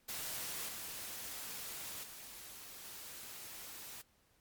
white noise with level steps, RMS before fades -42 / -45 / -51 / -49 dBFS, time 0.08-4.02 s, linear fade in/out 10 ms, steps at 0.68 / 2.03 / 2.84 s, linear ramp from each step 10 ms, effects pink hiss -72 dBFS RMS until 4.4 s + MP3 96 kbps

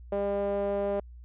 sawtooth tone with band-pass filter, 200.7 Hz, G3, 41 cents sharp, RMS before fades -29 dBFS, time 0.12-1 s, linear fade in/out 5 ms, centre 540 Hz, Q 4.8, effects added 60 Hz sine -44 dBFS peak until 1.24 s + resampled to 8000 Hz

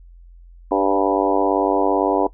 harmonic tone with a mistuned harmonic, 97.8 Hz, G2, 4 cents flat, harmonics 3 / 4 / 5 / 6 / 7 / 8 / 9 / 10, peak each -21 / -22 / -23 / -24 / -24 / -25 / -26 / -26 dBFS, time 0.71-2.27 s, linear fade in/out 5 ms, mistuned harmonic 6, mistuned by -18 cents, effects noise-tail reverb RT60 0.1 s tail -18 dB re dry + added 43 Hz sine -41 dBFS peak until 2.33 s

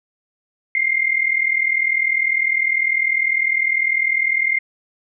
sine tone pair together, 2093 / 2133 Hz, C7 / C7, 0 / +33 cents, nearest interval unison, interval 33 cents, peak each -18 / -19 dBFS, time 0.75-4.59 s, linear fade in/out 2 ms, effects none

